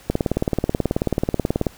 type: click train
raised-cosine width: 2 ms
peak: -5 dBFS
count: 30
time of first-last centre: 0.1-1.668 s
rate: 18.5 Hz
effects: pink hiss -47 dBFS RMS until 1.77 s